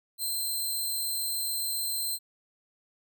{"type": "tone", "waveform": "5% pulse", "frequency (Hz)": 4121, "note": "C8", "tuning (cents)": -27, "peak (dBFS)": -22, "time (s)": [0.18, 2.19], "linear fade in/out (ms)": 50, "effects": []}